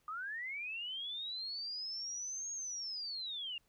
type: linear two-way sweep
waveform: sine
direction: up then down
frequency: 1203 to 6600 to 2752 Hz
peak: -39 dBFS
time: 0.08-3.58 s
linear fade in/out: 2 ms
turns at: 2.52 s
effects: pink hiss -75 dBFS RMS until 3.68 s